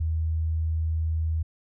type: tone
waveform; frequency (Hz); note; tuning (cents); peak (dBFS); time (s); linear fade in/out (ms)
sine; 80.1; E2; -49; -23; 0-1.43; 10
effects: none